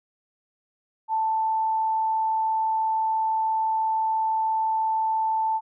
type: tone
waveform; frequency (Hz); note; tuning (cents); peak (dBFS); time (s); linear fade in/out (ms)
sine; 883; A5; +6; -21; 1.08-5.61; 50
effects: none